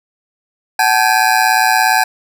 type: ring-modulated tone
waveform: 25% pulse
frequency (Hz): 810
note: G#5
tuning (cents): -43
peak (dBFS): -3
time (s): 0.79-2.04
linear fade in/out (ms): 5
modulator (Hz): 58.6
effects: none